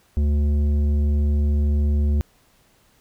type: tone with tanh clipping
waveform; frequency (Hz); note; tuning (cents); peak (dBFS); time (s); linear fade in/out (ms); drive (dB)
sine; 73.2; D2; -5; -18; 0.17-2.21; 0; 10
effects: pink hiss -59 dBFS RMS until 3 s